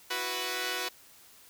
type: chord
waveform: 5% pulse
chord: E suspended second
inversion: none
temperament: equal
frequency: 329.6 / 370 / 493.9 Hz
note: E4 / F#4 / B4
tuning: 0 / 0 / 0 cents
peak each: -29 / -23 / -23 dBFS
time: 0.1-0.89 s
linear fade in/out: 10 ms
effects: white hiss -56 dBFS RMS until 1.49 s